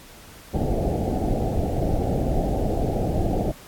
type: low-pass noise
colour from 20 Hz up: pink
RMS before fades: -23 dBFS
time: 0.53-3.52 s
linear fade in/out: 10 ms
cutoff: 800 Hz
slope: 96 dB/octave
effects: pink hiss -46 dBFS RMS until 3.67 s + AAC 64 kbps